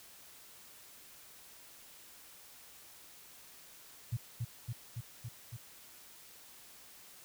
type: tone with echo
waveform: sine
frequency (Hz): 117.8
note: A#2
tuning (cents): +19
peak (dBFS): -31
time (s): 4.12-4.17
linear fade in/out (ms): 10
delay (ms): 280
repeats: 5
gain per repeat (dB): -2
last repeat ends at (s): 5.57
effects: white hiss -56 dBFS RMS until 7.24 s